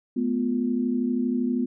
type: tone cluster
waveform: sine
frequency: 215.1 / 247.7 / 352.1 Hz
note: A3 / B3 / F4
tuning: -39 / +5 / +14 cents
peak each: -29 / -23 / -32 dBFS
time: 0.16-1.66 s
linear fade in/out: 10 ms
effects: none